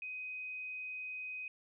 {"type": "tone", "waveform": "sine", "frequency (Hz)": 2510, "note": "D#7", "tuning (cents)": 15, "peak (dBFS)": -40, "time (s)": [0.02, 1.48], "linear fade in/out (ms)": 2, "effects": []}